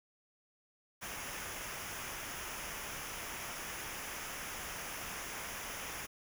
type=noise with comb filter; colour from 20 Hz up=pink; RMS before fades=-43 dBFS; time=1.01-6.07 s; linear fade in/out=20 ms; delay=0.24 ms; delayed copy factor=-0.65; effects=none